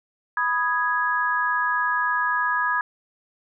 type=chord; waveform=sine; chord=G# minor; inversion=first; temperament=equal; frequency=987.8 / 1244.5 / 1661.2 Hz; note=B5 / D#6 / G#6; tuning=0 / 0 / 0 cents; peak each=-25 / -26 / -23 dBFS; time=0.37-2.81 s; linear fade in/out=2 ms; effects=none